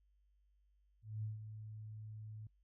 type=tone with ADSR envelope; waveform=sine; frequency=108 Hz; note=A2; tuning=32 cents flat; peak=-38 dBFS; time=1.02-2.47 s; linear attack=210 ms; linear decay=150 ms; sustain=-9 dB; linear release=3 ms; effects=noise-tail reverb RT60 0.1 s tail -22 dB re dry + added 50 Hz sine -70 dBFS peak until 2.63 s